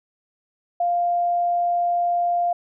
sine tone, 698.5 Hz, F5, in tune, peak -18 dBFS, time 0.8-2.53 s, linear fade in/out 5 ms, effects none

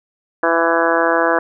harmonic tone, 166.6 Hz, E3, 19 cents sharp, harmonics 2 / 3 / 4 / 5 / 6 / 7 / 8 / 9 / 10, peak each -21 / -19 / -19 / -25 / -21 / -23 / -25 / -22 / -22 dBFS, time 0.43-1.39 s, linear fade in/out 2 ms, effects none

